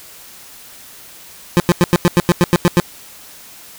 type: tone bursts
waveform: 25% pulse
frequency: 174.61 Hz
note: F3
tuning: in tune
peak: -4 dBFS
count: 11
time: 1.57-2.799 s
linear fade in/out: 0 ms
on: 29 ms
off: 91 ms
effects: white hiss -39 dBFS RMS until 3.78 s